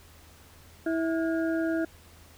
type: harmonic tone with a mistuned harmonic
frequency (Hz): 326.9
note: E4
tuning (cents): -14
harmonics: 1 / 2 / 4 / 5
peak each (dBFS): -26 / -32 / -38 / -40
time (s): 0.86-1.85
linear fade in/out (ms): 5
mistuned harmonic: 4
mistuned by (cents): +150
effects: added 82 Hz sine -55 dBFS peak until 2.37 s + pink hiss -55 dBFS RMS until 2.37 s